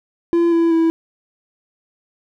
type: tone with pitch steps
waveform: triangle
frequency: 340 / 334 / 328 Hz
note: F4 / E4 / E4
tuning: -46 / +23 / -9 cents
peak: -10 dBFS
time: 0.33-0.9 s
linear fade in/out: 0 ms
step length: 190 ms
effects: none